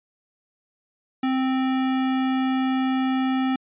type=tone; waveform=square; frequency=261.5 Hz; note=C4; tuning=1 cent flat; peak=-21 dBFS; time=1.23-3.56 s; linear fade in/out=5 ms; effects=resampled to 8000 Hz